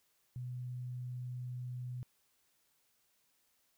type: tone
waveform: sine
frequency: 124.6 Hz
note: B2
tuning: 16 cents sharp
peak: -39 dBFS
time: 0.36-2.03 s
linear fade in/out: 0 ms
effects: white hiss -75 dBFS RMS until 3.77 s